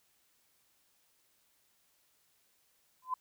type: tone with exponential growth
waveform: sine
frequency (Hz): 1021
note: C6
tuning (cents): -43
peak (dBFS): -27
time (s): 3.02-3.14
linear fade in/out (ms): 5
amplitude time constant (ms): 25
effects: white hiss -72 dBFS RMS until 3.2 s